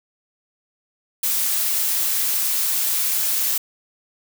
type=noise; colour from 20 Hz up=blue; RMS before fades=-21 dBFS; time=1.23-3.58 s; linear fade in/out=5 ms; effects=none